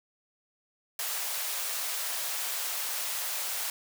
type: high-pass noise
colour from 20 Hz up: white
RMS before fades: -33 dBFS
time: 0.99-3.7 s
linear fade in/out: 2 ms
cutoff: 540 Hz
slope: 24 dB/octave
effects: none